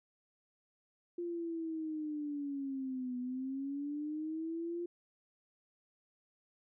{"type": "linear two-way sweep", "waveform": "sine", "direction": "down then up", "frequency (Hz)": [349.2, 246.9, 349.2], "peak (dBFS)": -36, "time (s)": [1.18, 4.86], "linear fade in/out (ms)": 5, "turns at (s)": 3.18, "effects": []}